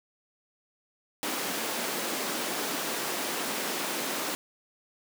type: high-pass noise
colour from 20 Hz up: pink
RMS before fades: -32 dBFS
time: 1.23-4.35 s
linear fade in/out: 0 ms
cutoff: 230 Hz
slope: 24 dB/octave
effects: none